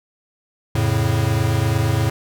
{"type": "chord", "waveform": "square", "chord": "F augmented", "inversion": "none", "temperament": "equal", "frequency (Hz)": [87.31, 110, 138.59], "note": ["F2", "A2", "C#3"], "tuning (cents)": [0, 0, 0], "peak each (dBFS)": [-24, -19, -23], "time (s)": [0.75, 2.1], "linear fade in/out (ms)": 5, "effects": []}